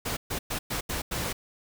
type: noise bursts at uneven times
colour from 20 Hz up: pink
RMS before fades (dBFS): -31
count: 6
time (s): 0.05-0.17 / 0.3-0.39 / 0.5-0.59 / 0.7-0.81 / 0.89-1.02 / 1.11-1.33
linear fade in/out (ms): 10
effects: none